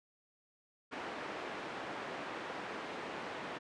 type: band-pass noise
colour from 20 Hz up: pink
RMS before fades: -43 dBFS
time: 0.91-3.59 s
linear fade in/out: 20 ms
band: 320 to 2200 Hz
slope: 12 dB/octave
effects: resampled to 22050 Hz